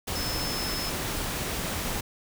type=tone in noise; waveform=sine; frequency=5220 Hz; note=E8; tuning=18 cents flat; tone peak=-33 dBFS; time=0.15-0.9 s; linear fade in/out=10 ms; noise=pink; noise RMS=-31 dBFS; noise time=0.07-2.01 s; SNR=-5 dB; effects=none